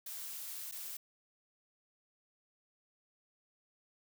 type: noise with dropouts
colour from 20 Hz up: blue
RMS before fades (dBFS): -44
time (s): 0.06-0.97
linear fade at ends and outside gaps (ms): 5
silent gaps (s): 0.714-0.722
effects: none